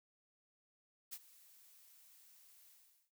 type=noise with ADSR envelope; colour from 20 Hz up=blue; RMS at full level=-45 dBFS; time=1.11-3.11 s; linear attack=22 ms; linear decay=50 ms; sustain=-19 dB; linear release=420 ms; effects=noise-tail reverb RT60 0.1 s tail -18 dB re dry